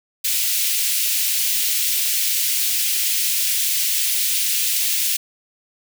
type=high-pass noise; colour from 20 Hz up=white; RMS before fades=-20 dBFS; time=0.24-5.17 s; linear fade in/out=10 ms; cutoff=2300 Hz; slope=24 dB/octave; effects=none